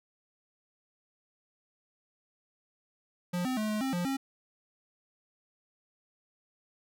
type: tone with pitch steps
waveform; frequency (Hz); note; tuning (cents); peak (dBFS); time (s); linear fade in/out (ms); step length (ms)
square; 177.2 / 256.8 / 214.8 / 213.2 / 265.9 / 176.1 / 269.9; F3 / C4 / A3 / G#3 / C4 / F3 / C#4; +25 / -32 / -41 / +46 / +28 / +15 / -46; -30; 3.33-4.17; 10; 120
effects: none